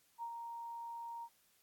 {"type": "tone with ADSR envelope", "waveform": "sine", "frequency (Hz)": 932.3, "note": "A#5", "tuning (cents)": 0, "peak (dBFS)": -39, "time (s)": [0.18, 1.29], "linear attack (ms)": 45, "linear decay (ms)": 72, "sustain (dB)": -4, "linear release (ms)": 56, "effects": ["white hiss -72 dBFS RMS until 1.62 s", "AAC 64 kbps"]}